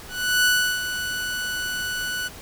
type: tone with ADSR envelope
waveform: sawtooth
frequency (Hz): 1482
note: F#6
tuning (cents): +2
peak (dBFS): -12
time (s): 0.08-2.29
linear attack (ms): 370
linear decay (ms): 350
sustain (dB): -10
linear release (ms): 22
effects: pink hiss -41 dBFS RMS until 2.41 s